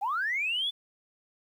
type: linear sweep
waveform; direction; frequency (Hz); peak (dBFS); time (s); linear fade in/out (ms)
sine; up; 742 to 3520; -26; 0.01-0.71; 20
effects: tanh soft clip ceiling -22 dBFS + 10-bit